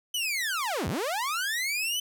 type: linear two-way sweep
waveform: sawtooth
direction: down then up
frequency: 3055 to 65.41 to 3055 Hz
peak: -24 dBFS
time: 0.14-2 s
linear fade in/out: 5 ms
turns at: 0.88 s
effects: none